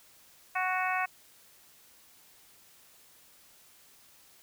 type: harmonic tone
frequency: 370 Hz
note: F#4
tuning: in tune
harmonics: 2 / 3 / 4 / 5 / 6 / 7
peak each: -32 / -34 / -35 / -36 / -37 / -37 dBFS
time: 0.55-1.06 s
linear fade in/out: 10 ms
effects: white hiss -59 dBFS RMS until 4.42 s